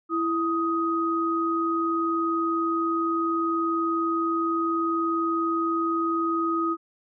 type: tone pair together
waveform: sine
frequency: 331.4 / 1252.1 Hz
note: E4 / D#6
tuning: +9 / +11 cents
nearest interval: octave + major seventh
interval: 2302 cents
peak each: -25 dBFS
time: 0.09-6.77 s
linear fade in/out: 50 ms
effects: none